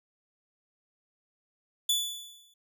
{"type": "tone with exponential decay", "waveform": "sawtooth", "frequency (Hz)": 3462, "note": "A7", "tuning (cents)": -29, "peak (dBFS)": -19, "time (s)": [1.89, 2.54], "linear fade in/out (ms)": 5, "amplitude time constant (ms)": 140, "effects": []}